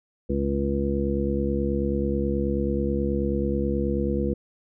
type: harmonic tone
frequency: 69.3 Hz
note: C#2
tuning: in tune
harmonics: 1 / 2 / 3 / 4 / 5 / 7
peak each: -28 / -33 / -27 / -33 / -29 / -29 dBFS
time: 0.29-4.34 s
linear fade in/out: 10 ms
effects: none